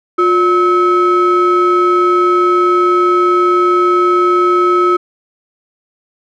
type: ring-modulated tone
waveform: triangle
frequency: 467.7 Hz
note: A#4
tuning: 6 cents sharp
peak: -3 dBFS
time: 0.18-4.97 s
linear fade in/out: 10 ms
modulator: 823 Hz
effects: none